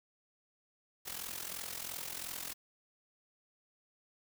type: noise with amplitude modulation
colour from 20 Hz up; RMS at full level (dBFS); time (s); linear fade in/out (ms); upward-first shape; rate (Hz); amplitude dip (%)
white; -39; 1.05-2.54; 20; sine; 42.9; 75
effects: none